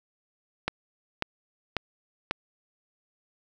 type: click train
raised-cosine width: 0.3 ms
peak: -10 dBFS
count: 4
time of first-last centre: 0.68-2.31 s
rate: 1.84 Hz
effects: none